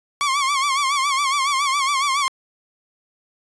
sawtooth tone with vibrato, 1108.7 Hz, C#6, in tune, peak -14 dBFS, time 0.21-2.28 s, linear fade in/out 0 ms, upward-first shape sine, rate 7.2 Hz, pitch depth 94 cents each way, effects resampled to 22050 Hz

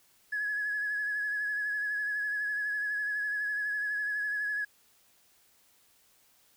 triangle tone with vibrato, 1686 Hz, G#6, 26 cents sharp, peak -26 dBFS, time 0.32-4.65 s, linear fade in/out 10 ms, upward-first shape sine, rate 12 Hz, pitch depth 30 cents each way, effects tanh soft clip ceiling -27 dBFS + white hiss -65 dBFS RMS until 6.56 s

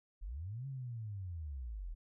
sine linear two-way sweep, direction up then down, 36.91 to 138.59 to 36.91 Hz, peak -40 dBFS, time 0.21-1.95 s, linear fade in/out 20 ms, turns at 0.67 s, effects none

